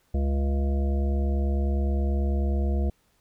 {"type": "harmonic tone", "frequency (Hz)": 69.3, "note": "C#2", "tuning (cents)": 0, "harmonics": [1, 3, 5, 7, 9, 10], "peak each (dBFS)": [-22, -32, -36, -39, -41, -42], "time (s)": [0.14, 2.9], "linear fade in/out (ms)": 5, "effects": ["pink hiss -67 dBFS RMS until 3.2 s"]}